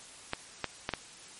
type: clicks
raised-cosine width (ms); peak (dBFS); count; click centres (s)
0.3; -14; 4; 0.334 / 0.643 / 0.891 / 0.937
effects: white hiss -50 dBFS RMS until 1.39 s + MP3 48 kbps